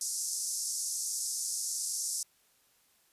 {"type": "band-pass noise", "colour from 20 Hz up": "pink", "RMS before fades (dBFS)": -35, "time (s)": [0.01, 2.23], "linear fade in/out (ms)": 2, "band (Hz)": [5300, 11000], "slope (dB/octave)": 48, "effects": ["white hiss -68 dBFS RMS until 3.12 s", "resampled to 32000 Hz"]}